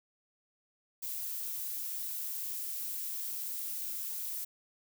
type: noise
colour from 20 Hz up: violet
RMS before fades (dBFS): -38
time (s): 1.02-4.45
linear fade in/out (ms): 10
effects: none